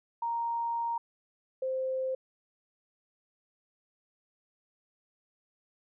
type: tone pair in turn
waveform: sine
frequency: 932.3 / 522.1 Hz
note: A#5 / C5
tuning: 0 / -4 cents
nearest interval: minor seventh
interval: 1004 cents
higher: first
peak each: -29 / -29 dBFS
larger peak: neither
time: 0.22-0.98 / 1.62-2.15 s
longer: first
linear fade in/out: 5 ms
effects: none